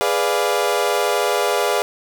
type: chord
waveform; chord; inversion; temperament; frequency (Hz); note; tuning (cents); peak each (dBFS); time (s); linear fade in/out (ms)
30% pulse; G# diminished seventh; none; equal; 415.3 / 493.9 / 587.3 / 698.5; G#4 / B4 / D5 / F5; 0 / 0 / 0 / 0; -19 / -20 / -20 / -21; 0.01-1.82; 0
effects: none